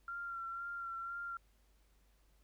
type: tone with vibrato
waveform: sine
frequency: 1375 Hz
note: F6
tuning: 27 cents flat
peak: -40 dBFS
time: 0.08-1.37 s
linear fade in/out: 2 ms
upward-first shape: sine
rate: 2 Hz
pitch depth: 26 cents each way
effects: added 50 Hz sine -67 dBFS peak until 2.43 s + pink hiss -75 dBFS RMS until 2.43 s